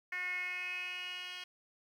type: tone with band-pass filter sweep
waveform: 10% pulse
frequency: 361.6 Hz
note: F#4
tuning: 40 cents flat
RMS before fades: -40 dBFS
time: 0.12-1.44 s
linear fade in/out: 5 ms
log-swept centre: 2000 to 3300 Hz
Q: 7.7
effects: 11-bit